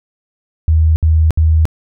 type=tone bursts; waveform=sine; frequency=79.5 Hz; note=D#2; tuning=38 cents sharp; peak=-7 dBFS; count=3; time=0.68-1.654 s; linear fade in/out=0 ms; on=280 ms; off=67 ms; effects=none